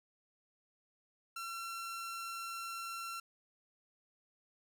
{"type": "tone", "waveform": "sawtooth", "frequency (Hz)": 1357, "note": "E6", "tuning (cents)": 50, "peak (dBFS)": -37, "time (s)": [1.36, 3.2], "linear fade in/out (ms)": 5, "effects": []}